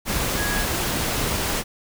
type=tone in noise; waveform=sine; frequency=1661.2 Hz; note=G#6; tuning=in tune; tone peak=-27 dBFS; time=0.35-0.66 s; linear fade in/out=50 ms; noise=pink; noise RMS=-24 dBFS; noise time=0.05-1.64 s; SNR=-6 dB; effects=none